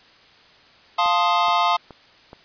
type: chord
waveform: square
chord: F dominant seventh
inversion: none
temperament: equal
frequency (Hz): 698.5 / 880 / 1046.5 / 1244.5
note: F5 / A5 / C6 / Eb6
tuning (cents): 0 / 0 / 0 / 0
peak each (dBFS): -23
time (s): 0.98-1.77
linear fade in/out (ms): 10
type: click train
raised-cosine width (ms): 1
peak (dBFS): -25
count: 4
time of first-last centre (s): 1.06-2.331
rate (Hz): 2.36
effects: white hiss -51 dBFS RMS until 2.44 s + resampled to 11025 Hz